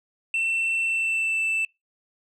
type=tone with pitch glide; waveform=sine; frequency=2688 to 2651 Hz; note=E7 to E7; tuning=+33 to +9 cents; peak=-19 dBFS; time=0.34-1.65 s; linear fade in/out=2 ms; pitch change=-24 cents; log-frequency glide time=0.85-1.42 s; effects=noise-tail reverb RT60 0.2 s tail -26 dB re dry + tanh soft clip ceiling -21 dBFS